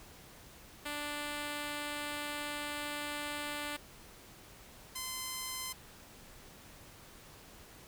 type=tone pair in turn; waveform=5% pulse; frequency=293.7 / 1032.5 Hz; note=D4 / C6; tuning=0 / -23 cents; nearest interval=octave + minor seventh; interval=2177 cents; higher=second; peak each=-26 dBFS; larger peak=neither; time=0.85-3.77 / 4.95-5.73 s; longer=first; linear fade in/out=10 ms; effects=pink hiss -55 dBFS RMS until 7.87 s